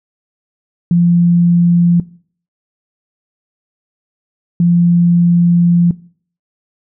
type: tone bursts at uneven times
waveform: sine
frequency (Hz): 172.8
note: F3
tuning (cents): -18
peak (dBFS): -7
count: 2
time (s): 0.91-2 / 4.6-5.91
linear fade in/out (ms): 2
effects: noise-tail reverb RT60 0.5 s tail -20 dB re dry